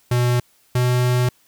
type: tone pair in turn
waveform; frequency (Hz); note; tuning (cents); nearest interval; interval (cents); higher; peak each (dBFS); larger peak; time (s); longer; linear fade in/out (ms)
square; 122.5 / 124.21; B2 / B2; -14 / +10; unison; 24; second; -16; neither; 0.11-0.4 / 0.75-1.29; second; 5
effects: white hiss -58 dBFS RMS until 1.47 s